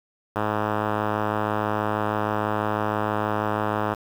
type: tone with low-pass filter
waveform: 5% pulse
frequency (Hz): 106.2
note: G#2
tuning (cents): +39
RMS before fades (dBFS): -25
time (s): 0.35-3.95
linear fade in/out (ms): 20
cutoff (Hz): 1500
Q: 1.2
effects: 7-bit